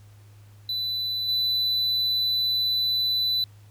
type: tone with level steps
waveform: triangle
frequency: 3991 Hz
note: B7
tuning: 17 cents sharp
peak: -24 / -20 dBFS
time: 0.69-3.44 s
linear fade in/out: 2 ms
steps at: 1.28 s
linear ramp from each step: 10 ms
effects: added 103 Hz sine -47 dBFS peak until 3.7 s + pink hiss -60 dBFS RMS until 3.7 s